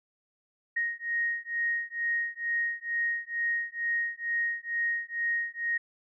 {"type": "beating tone pair", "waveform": "sine", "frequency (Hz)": [1869, 1871.2], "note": ["A#6", "A#6"], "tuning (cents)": [4, 6], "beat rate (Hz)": 2.2, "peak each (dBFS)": -31, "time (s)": [0.76, 5.78], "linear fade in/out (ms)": 10, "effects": []}